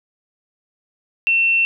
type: tone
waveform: sine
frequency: 2700 Hz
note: E7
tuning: 41 cents sharp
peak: -13 dBFS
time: 1.27-1.65 s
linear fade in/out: 0 ms
effects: none